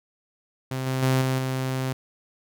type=tone with level steps; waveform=sawtooth; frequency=130.81 Hz; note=C3; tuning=in tune; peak=-23 / -20 / -15 / -18 / -21 dBFS; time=0.71-1.93 s; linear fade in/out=5 ms; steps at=0.86 / 1.02 / 1.21 / 1.38 s; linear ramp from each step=10 ms; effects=none